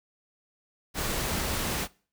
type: noise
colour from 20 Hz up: pink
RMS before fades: -30 dBFS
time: 0.94-1.88 s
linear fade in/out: 50 ms
effects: noise-tail reverb RT60 0.4 s tail -22 dB re dry